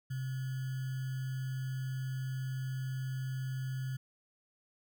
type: tone with sample-and-hold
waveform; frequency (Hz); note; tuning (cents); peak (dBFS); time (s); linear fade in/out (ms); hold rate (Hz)
sine; 131; C3; +2; -34; 0.1-3.97; 10; 1575
effects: none